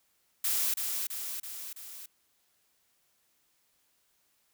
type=noise with echo; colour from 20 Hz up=blue; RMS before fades=-29 dBFS; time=0.44-0.74 s; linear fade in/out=5 ms; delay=330 ms; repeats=4; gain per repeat=-4 dB; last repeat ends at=2.06 s; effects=white hiss -72 dBFS RMS until 4.53 s